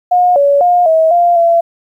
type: tone with pitch steps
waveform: sine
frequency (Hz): 718 / 566 / 710 / 643 / 696 / 677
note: F5 / C#5 / F5 / E5 / F5 / E5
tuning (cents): +48 / +36 / +28 / -43 / -6 / +46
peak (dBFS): -6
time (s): 0.11-1.61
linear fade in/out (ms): 10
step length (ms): 250
effects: 8-bit